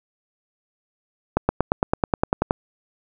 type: accelerating click train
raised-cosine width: 1 ms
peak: -3 dBFS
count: 12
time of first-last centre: 1.37-2.509 s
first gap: 120 ms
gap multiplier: 0.97
effects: none